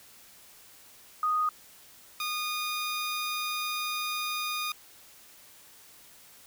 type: tone pair in turn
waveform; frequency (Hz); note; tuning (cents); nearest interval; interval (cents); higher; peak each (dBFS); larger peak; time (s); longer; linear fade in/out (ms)
sine / 15% pulse; 1241 / 1226; D#6 / D#6; -5 / -26; unison; 21; first; -24 / -24; neither; 1.23-1.49 / 2.2-4.72; second; 2
effects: white hiss -54 dBFS RMS until 6.46 s